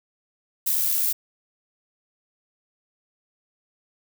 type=noise with amplitude modulation; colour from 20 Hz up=violet; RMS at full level=-21 dBFS; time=0.66-1.13 s; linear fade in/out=10 ms; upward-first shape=sine; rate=75.7 Hz; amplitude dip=40%; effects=none